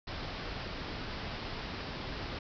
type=low-pass noise; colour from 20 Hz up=pink; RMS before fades=-40 dBFS; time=0.07-2.39 s; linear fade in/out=5 ms; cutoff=5300 Hz; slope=96 dB/octave; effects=none